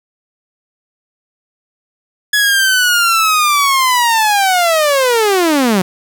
sawtooth linear sweep, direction down, 1696 to 176 Hz, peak -6 dBFS, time 2.33-5.82 s, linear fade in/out 5 ms, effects 7-bit

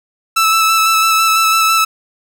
sawtooth tone with vibrato, 1315 Hz, E6, 5 cents flat, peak -6 dBFS, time 0.36-1.85 s, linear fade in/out 10 ms, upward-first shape square, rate 6 Hz, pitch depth 12 cents each way, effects none

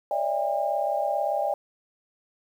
sine tone cluster, 563 / 601 / 668 / 805 Hz, C#5 / D5 / E5 / G5, +27 / +40 / +23 / +46 cents, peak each -32 / -28 / -30 / -27 dBFS, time 0.11-1.54 s, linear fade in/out 2 ms, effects 9-bit

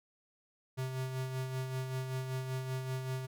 square tone with tremolo, 130.3 Hz, C3, 7 cents flat, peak -34 dBFS, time 0.77-3.27 s, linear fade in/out 20 ms, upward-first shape sine, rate 5.2 Hz, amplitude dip 45%, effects none

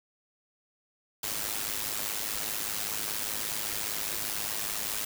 white noise with amplitude modulation, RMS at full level -30 dBFS, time 1.23-5.05 s, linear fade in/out 5 ms, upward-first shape sine, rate 105 Hz, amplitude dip 70%, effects none

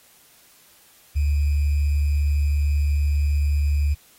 sine tone with sample-and-hold, 72.8 Hz, D2, 15 cents flat, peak -17 dBFS, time 1.15-3.95 s, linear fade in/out 20 ms, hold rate 2450 Hz, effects white hiss -54 dBFS RMS until 4.18 s + AAC 48 kbps

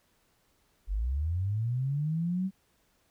sine linear sweep, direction up, 43.65 to 194 Hz, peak -27 dBFS, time 0.87-2.51 s, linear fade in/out 50 ms, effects pink hiss -70 dBFS RMS until 3.1 s

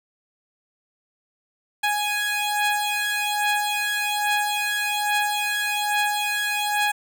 15% pulse beating tone pair, 830.6 / 831.8 Hz, G#5 / G#5, 0 / +2 cents, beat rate 1.2 Hz, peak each -20 / -17 dBFS, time 1.83-6.92 s, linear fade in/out 10 ms, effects none

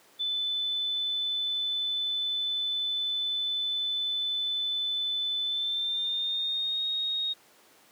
sine tone with pitch glide, 3508 to 3738 Hz, A7 to A#7, -6 to +4 cents, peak -27 dBFS, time 0.19-7.34 s, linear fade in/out 20 ms, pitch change +110 cents, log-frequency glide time 5.44-6.85 s, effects pink hiss -58 dBFS RMS until 7.91 s + high-pass 300 Hz 12 dB/octave

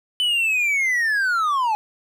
triangle linear sweep, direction down, 3015 to 830.6 Hz, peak -16 dBFS, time 0.2-1.75 s, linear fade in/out 0 ms, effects none

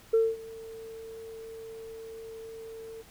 sine tone with ADSR envelope, 449.5 Hz, A4, 37 cents sharp, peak -17 dBFS, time 0.13-3.03 s, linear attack 11 ms, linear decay 220 ms, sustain -23 dB, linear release 26 ms, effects tanh soft clip ceiling -16 dBFS + pink hiss -55 dBFS RMS until 3.1 s

